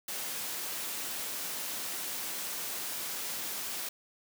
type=high-pass noise; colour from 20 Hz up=white; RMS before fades=-37 dBFS; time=0.08-3.89 s; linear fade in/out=5 ms; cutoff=170 Hz; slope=12 dB/octave; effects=none